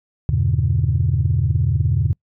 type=chord; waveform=sine; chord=E diminished seventh; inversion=none; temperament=just; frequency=82.41 / 98.89 / 118.67 / 142.4 Hz; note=E2 / G2 / Bb2 / Db3; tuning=0 / +16 / +31 / +47 cents; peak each=-20 dBFS; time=0.29-2.13 s; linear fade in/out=0 ms; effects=noise-tail reverb RT60 0.1 s tail -25 dB re dry + tanh soft clip ceiling -7 dBFS